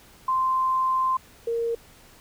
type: tone pair in turn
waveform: sine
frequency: 1042 / 464.2 Hz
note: C6 / A#4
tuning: -7 / -7 cents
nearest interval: octave + major second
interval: 1400 cents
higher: first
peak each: -20 / -23 dBFS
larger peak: first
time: 0.28-1.17 / 1.47-1.75 s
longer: first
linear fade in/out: 5 ms
effects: pink hiss -52 dBFS RMS until 2.2 s